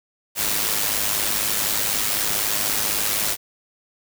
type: noise with amplitude modulation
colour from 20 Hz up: white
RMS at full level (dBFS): -20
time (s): 0.35-3.37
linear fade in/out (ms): 50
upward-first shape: sine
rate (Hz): 104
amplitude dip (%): 55
effects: none